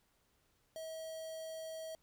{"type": "tone with notch filter", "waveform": "square", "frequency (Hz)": 642, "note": "E5", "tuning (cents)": -46, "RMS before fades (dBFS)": -45, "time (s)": [0.76, 1.95], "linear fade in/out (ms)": 0, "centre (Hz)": 2100, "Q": 1.8, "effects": ["pink hiss -75 dBFS RMS until 2.02 s"]}